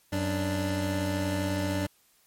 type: tone pair together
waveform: 25% pulse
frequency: 92.5 / 293.7 Hz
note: F#2 / D4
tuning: 0 / 0 cents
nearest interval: octave + minor sixth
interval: 2000 cents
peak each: -26 dBFS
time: 0.12-1.87 s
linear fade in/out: 10 ms
effects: white hiss -64 dBFS RMS until 2.26 s + MP3 64 kbps